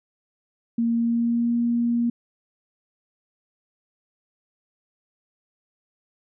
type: tone with pitch glide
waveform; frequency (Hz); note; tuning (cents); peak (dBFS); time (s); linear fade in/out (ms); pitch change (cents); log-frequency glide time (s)
sine; 232.2 to 236.4; A#3 to A#3; -7 to +24; -19; 0.78-2.1; 5; +31; 0.94-1.55
effects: none